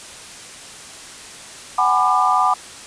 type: chord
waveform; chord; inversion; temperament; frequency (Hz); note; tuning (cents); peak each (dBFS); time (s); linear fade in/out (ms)
sine; G# half-diminished seventh; third; just; 747.5 / 830.6 / 996.7 / 1196.1; F#5 / G#5 / B5 / D6; +17 / 0 / +16 / +31; -19 / -22 / -19 / -17; 1.78-2.54; 5
effects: white hiss -37 dBFS RMS until 2.86 s + resampled to 22050 Hz